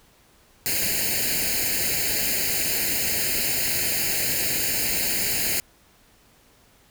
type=noise with comb filter; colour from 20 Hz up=white; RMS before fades=-24 dBFS; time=0.66-5.6 s; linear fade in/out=0 ms; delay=0.43 ms; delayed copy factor=+0.95; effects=pink hiss -57 dBFS RMS until 6.9 s